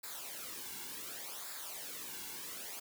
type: noise with flanger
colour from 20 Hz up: white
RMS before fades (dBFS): -45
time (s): 0.03-2.8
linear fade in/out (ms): 10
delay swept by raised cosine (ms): 0.33 to 1.63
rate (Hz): 0.68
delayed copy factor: -0.7
effects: none